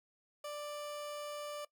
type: tone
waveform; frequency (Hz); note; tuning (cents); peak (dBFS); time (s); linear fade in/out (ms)
30% pulse; 589; D5; +5; -38; 0.44-1.65; 5
effects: noise-tail reverb RT60 0.1 s tail -19 dB re dry